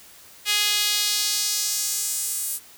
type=tone with high-pass filter sweep; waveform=sawtooth; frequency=415.3 Hz; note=G#4; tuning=in tune; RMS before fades=-24 dBFS; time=0.45-2.6 s; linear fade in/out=50 ms; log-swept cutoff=2800 to 10000 Hz; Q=1.5; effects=white hiss -48 dBFS RMS until 2.77 s